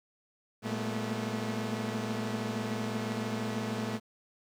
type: tone cluster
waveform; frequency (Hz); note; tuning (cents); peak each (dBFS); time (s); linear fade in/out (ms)
sawtooth; 114.6 / 196.6 / 216.2 / 224.3 / 242.3; A#2 / G3 / A3 / A3 / B3; -29 / +5 / -30 / +34 / -33; -34 / -40 / -31 / -40 / -35; 0.62-4; 50
effects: low-pass 8000 Hz 12 dB/octave + 10-bit